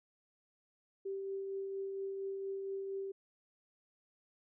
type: tone with tremolo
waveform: sine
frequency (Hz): 390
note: G4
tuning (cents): -9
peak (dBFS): -36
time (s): 1.05-3.12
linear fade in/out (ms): 10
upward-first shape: triangle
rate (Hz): 4.3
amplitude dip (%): 30
effects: none